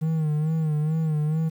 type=tone with vibrato; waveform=triangle; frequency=155.56 Hz; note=D#3; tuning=in tune; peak=-19 dBFS; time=0.01-1.5 s; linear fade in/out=20 ms; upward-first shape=sine; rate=2.3 Hz; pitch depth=64 cents each way; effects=9-bit